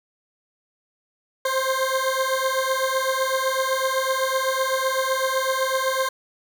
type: beating tone pair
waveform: 20% pulse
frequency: 523 / 530.9 Hz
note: C5 / C5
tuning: -1 / +25 cents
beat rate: 7.9 Hz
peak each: -19 dBFS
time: 1.45-6.09 s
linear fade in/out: 5 ms
effects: none